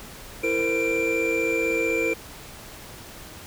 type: tone cluster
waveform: triangle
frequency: 333.2 / 456.3 / 512 / 2361 Hz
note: E4 / A#4 / C5 / D7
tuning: +19 / -37 / -38 / +9 cents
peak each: -26 / -24 / -27 / -24 dBFS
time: 0.43-2.14 s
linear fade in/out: 10 ms
effects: pink hiss -42 dBFS RMS until 3.46 s

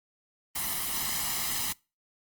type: noise with comb filter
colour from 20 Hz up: white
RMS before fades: -31 dBFS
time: 0.55-1.73 s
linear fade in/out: 10 ms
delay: 0.99 ms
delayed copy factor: +0.65
effects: noise-tail reverb RT60 0.3 s tail -25 dB re dry + Opus 32 kbps

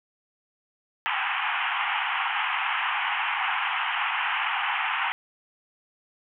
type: band-pass noise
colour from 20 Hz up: pink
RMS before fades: -27 dBFS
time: 1.06-5.12 s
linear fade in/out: 0 ms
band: 770 to 3100 Hz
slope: 96 dB/octave
effects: none

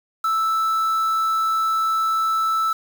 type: tone with quantisation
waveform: triangle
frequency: 1318.5 Hz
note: E6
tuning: in tune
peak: -16 dBFS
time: 0.24-2.73 s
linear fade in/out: 5 ms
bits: 6
effects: none

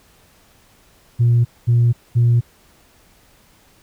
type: tone bursts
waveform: sine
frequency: 118.9 Hz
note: A#2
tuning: 35 cents sharp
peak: -9 dBFS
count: 3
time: 1.19-2.41 s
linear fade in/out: 20 ms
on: 260 ms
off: 220 ms
effects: tanh soft clip ceiling -8 dBFS + pink hiss -53 dBFS RMS until 3.82 s

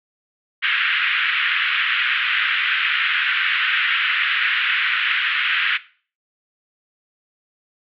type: band-pass noise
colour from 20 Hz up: pink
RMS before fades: -20 dBFS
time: 0.62-5.78 s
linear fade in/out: 20 ms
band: 1400 to 3200 Hz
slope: 48 dB/octave
effects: noise-tail reverb RT60 0.4 s tail -17 dB re dry

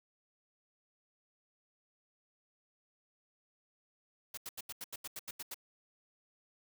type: noise bursts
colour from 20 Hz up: white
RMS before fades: -43 dBFS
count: 11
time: 4.34-5.544 s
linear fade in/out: 5 ms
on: 34 ms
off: 83 ms
effects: none

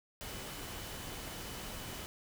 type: tone in noise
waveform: sine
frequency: 2991 Hz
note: F#7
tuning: 18 cents sharp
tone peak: -55 dBFS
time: 0.21-2.06 s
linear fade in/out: 0 ms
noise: pink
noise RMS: -44 dBFS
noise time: 0.21-2.06 s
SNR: -14 dB
effects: none

